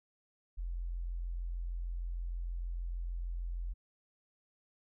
sine tone, 43.24 Hz, F1, 16 cents flat, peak -35 dBFS, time 0.57-3.74 s, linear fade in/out 20 ms, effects none

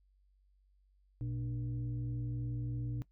sine tone with frequency modulation, 120 Hz, B2, 49 cents flat, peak -35 dBFS, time 1.21-3.02 s, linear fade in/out 0 ms, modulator 177 Hz, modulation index 0.64, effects noise-tail reverb RT60 0.1 s tail -19 dB re dry + added 48 Hz sine -66 dBFS peak until 3.11 s

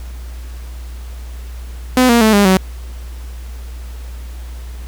sawtooth tone with pitch steps, 253.9 / 235.5 / 218.5 / 202.7 / 188.03 Hz, B3 / A#3 / A3 / G#3 / F#3, +48 / +18 / -12 / -42 / +28 cents, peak -4 dBFS, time 1.97-2.57 s, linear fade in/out 2 ms, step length 120 ms, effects added 60 Hz sine -26 dBFS peak until 4.87 s + pink hiss -42 dBFS RMS until 4.87 s

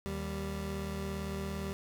25% pulse tone pair together, 77.78 / 196 Hz, D#2 / G3, 0 / 0 cents, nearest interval octave + major third, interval 1600 cents, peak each -35 / -34 dBFS, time 0.06-1.73 s, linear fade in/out 0 ms, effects none

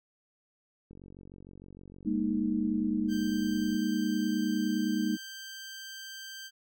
click train, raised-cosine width 3 ms, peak -37 dBFS, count 133, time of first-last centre 0.91-3.749 s, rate 46.5 Hz
sine chord, Ab suspended second, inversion none, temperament equal with one note detuned, 203.3 / 233.1 / 311.1 Hz, Ab3 / Bb3 / Eb4, -37 / 0 / 0 cents, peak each -31 dBFS, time 2.05-5.17 s, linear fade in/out 20 ms
15% pulse tone, 1568 Hz, G6, in tune, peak -35 dBFS, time 3.08-6.51 s, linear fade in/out 50 ms
effects none

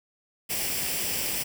white noise with comb filter, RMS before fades -29 dBFS, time 0.49-1.44 s, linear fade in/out 20 ms, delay 0.38 ms, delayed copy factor +0.55, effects none

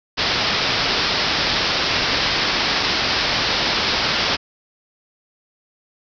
white low-pass noise, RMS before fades -20 dBFS, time 0.17-4.37 s, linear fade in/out 20 ms, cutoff 5400 Hz, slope 96 dB/octave, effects none

